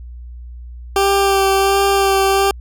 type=tone with vibrato; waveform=20% pulse; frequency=392 Hz; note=G4; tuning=in tune; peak=-7 dBFS; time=0.96-2.51 s; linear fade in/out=2 ms; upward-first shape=sine; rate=1.4 Hz; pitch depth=16 cents each way; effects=added 60 Hz sine -30 dBFS peak until 2.6 s